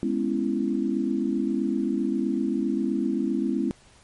sine chord, C# minor seventh, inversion second, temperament just, 207.9 / 249.5 / 277.2 / 332.6 Hz, G#3 / B3 / C#4 / E4, +2 / +18 / 0 / +16 cents, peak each -28 dBFS, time 0.03-3.71 s, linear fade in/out 0 ms, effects pink hiss -55 dBFS RMS until 4.03 s + MP3 48 kbps

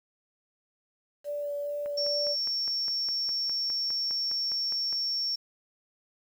sine tone with vibrato, 580 Hz, D5, 22 cents flat, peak -30 dBFS, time 1.24-2.36 s, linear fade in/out 50 ms, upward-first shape sine, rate 2.3 Hz, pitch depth 10 cents each way
click train, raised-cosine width 0.5 ms, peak -31 dBFS, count 16, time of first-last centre 1.86-4.927 s, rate 4.89 Hz
sine tone, 5470 Hz, F8, 37 cents flat, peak -27 dBFS, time 1.97-5.36 s, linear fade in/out 10 ms
effects 9-bit

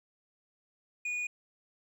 sine tone with hard clipping, 2456 Hz, D#7, 23 cents flat, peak -33 dBFS, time 1.05-1.27 s, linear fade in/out 5 ms, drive 4 dB, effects none

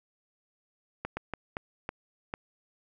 slowing click train, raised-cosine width 0.5 ms, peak -18 dBFS, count 6, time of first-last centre 1.05-2.339 s, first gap 120 ms, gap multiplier 1.39, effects none

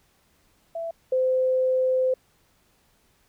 sine tone pair in turn, 665 / 515.3 Hz, E5 / C5, +15 / -27 cents, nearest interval major third, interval 442 cents, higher first, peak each -28 / -19 dBFS, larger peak second, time 0.75-0.91 / 1.12-2.14 s, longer second, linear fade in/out 5 ms, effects pink hiss -64 dBFS RMS until 3.28 s

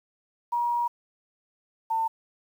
sine tone pair in turn, 953 / 899 Hz, A#5 / A5, +38 / +37 cents, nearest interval minor second, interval 101 cents, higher first, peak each -23 dBFS, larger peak neither, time 0.52-0.88 / 1.9-2.08 s, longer first, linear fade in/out 10 ms, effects 9-bit

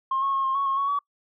sine tone with pitch steps, 1066 / 1095 / 1083 / 1066 / 1110 / 1082 / 1113 / 1137 Hz, C6 / C#6 / C#6 / C6 / C#6 / C#6 / C#6 / C#6, +32 / -22 / -41 / +32 / +2 / -42 / +7 / +44 cents, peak -21 dBFS, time 0.11-0.99 s, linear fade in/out 5 ms, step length 110 ms, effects noise-tail reverb RT60 0.1 s tail -26 dB re dry + tanh soft clip ceiling -17 dBFS

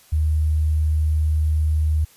sine tone with sample-and-hold, 77.2 Hz, D#2, 13 cents flat, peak -16 dBFS, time 0.12-2.05 s, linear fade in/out 10 ms, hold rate 11025 Hz, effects white hiss -52 dBFS RMS until 2.16 s + resampled to 32000 Hz

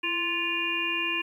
harmonic tone with a mistuned harmonic, 349.2 Hz, F4, in tune, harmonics 1 / 3 / 5 / 7 / 8, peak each -36 / -36 / -36 / -29 / -30 dBFS, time 0.03-1.22 s, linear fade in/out 10 ms, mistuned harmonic 1, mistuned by -66 cents, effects 10-bit

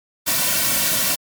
white noise with comb filter, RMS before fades -19 dBFS, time 0.26-1.16 s, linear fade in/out 20 ms, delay 2.4 ms, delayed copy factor -0.85, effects MP3 96 kbps

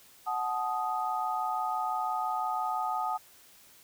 sine chord, D# diminished, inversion first, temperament equal with one note detuned, 740 / 865.9 / 1244.5 Hz, F#5 / A5 / D#6, 0 / -28 / 0 cents, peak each -33 dBFS, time 0.26-3.18 s, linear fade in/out 20 ms, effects white hiss -57 dBFS RMS until 3.83 s

